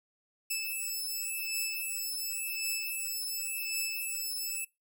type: beating tone pair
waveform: 10% pulse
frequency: 2626 / 2626.91 Hz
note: E7 / E7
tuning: -7 / -7 cents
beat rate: 0.91 Hz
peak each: -27 dBFS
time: 0.5-4.65 s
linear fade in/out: 10 ms
effects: noise-tail reverb RT60 0.2 s tail -21 dB re dry